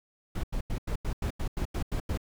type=noise bursts; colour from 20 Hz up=brown; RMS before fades=-30 dBFS; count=11; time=0.35-2.175 s; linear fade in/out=5 ms; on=85 ms; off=89 ms; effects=none